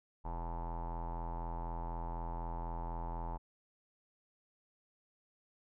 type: tone with low-pass filter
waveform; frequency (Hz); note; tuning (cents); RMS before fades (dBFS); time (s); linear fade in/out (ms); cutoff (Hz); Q
square; 42.02; E1; +34; -40; 0.24-3.38; 20; 900; 9.9
effects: none